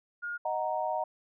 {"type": "tone", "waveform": "sine", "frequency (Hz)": 1425, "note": "F6", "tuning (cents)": 34, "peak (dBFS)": -33, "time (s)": [0.22, 0.38], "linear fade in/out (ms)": 20}
{"type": "chord", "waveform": "sine", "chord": "D# minor", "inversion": "none", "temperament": "equal", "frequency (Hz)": [622.3, 740, 932.3], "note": ["D#5", "F#5", "A#5"], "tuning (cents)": [0, 0, 0], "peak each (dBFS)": -33, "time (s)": [0.45, 1.04], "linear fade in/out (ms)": 5}
{"effects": []}